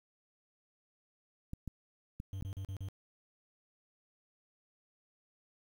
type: clicks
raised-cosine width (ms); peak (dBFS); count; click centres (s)
5; -28; 4; 1.534 / 1.677 / 2.201 / 2.425
type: tone bursts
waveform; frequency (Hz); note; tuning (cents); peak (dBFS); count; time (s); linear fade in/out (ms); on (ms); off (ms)
triangle; 96.4; G2; -28; -36; 5; 2.33-2.886; 0; 80; 39
effects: 10-bit